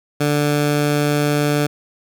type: tone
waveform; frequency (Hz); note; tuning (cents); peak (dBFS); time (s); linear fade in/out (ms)
15% pulse; 146.9; D3; +1; -9; 0.2-1.67; 10
effects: none